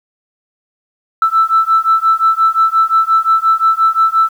sine beating tone pair, 1320 / 1325.7 Hz, E6 / E6, +2 / +9 cents, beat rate 5.7 Hz, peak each -11 dBFS, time 1.22-4.29 s, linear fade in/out 2 ms, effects tanh soft clip ceiling -2 dBFS + 7-bit

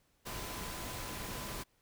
sine tone in noise, 1009 Hz, B5, 37 cents sharp, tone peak -51 dBFS, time 0.25-1.64 s, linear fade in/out 20 ms, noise pink, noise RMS -42 dBFS, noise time 0.25-1.64 s, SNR -12 dB, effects pink hiss -73 dBFS RMS until 1.81 s

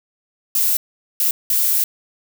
violet noise bursts at uneven times, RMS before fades -17 dBFS, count 3, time 0.55-0.77 / 1.2-1.31 / 1.5-1.84 s, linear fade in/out 2 ms, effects none

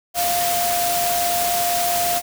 sine tone in noise, 700 Hz, F5, 4 cents sharp, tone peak -20 dBFS, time 0.14-2.22 s, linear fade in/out 50 ms, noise white, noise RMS -23 dBFS, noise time 0.14-2.22 s, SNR 0 dB, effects none

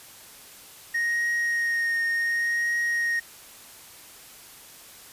triangle tone with vibrato, 1864.7 Hz, A#6, in tune, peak -21 dBFS, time 0.94-3.2 s, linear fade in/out 10 ms, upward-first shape triangle, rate 0.68 Hz, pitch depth 18 cents each way, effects white hiss -47 dBFS RMS until 5.12 s + resampled to 32000 Hz

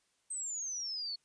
sine exponential sweep, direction down, 8372 to 4337 Hz, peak -36 dBFS, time 0.3-1.16 s, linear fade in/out 10 ms, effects white hiss -75 dBFS RMS until 1.24 s + resampled to 22050 Hz

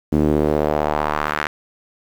sawtooth tone with band-pass filter sweep, 75.3 Hz, D2, 44 cents sharp, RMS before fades -19 dBFS, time 0.12-1.48 s, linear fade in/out 10 ms, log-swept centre 270 to 1700 Hz, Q 1.8, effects 7-bit

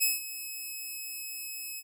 5% pulse tone with ADSR envelope, 2572 Hz, E7, 43 cents flat, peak -13 dBFS, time 0-1.83 s, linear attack 25 ms, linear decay 170 ms, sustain -15 dB, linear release 47 ms, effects none

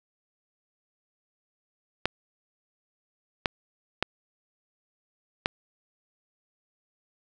clicks, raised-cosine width 0.3 ms, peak -7 dBFS, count 4, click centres 2.056 / 3.458 / 4.026 / 5.459 s, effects none

